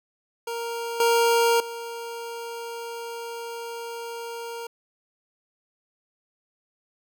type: tone with level steps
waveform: 25% pulse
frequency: 466.2 Hz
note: A#4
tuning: in tune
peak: -25 / -14 / -29 dBFS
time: 0.47-4.67 s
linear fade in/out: 5 ms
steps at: 1 / 1.6 s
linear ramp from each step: 2 ms
effects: none